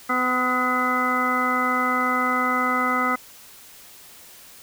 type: harmonic tone with a mistuned harmonic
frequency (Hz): 252.2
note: B3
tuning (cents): +36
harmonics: 1 / 2 / 3 / 4 / 5 / 6 / 8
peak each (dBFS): -27 / -31 / -30 / -31 / -22 / -31 / -27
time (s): 0.09-3.16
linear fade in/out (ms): 10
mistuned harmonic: 6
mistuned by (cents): -47
effects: white hiss -46 dBFS RMS until 4.62 s